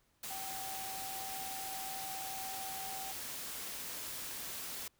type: tone in noise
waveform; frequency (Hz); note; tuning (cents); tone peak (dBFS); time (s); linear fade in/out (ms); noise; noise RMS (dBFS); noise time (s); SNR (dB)
sine; 770; G5; -31; -44; 0.3-3.12; 5; white; -43; 0.23-4.88; -4
effects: pink hiss -74 dBFS RMS until 4.99 s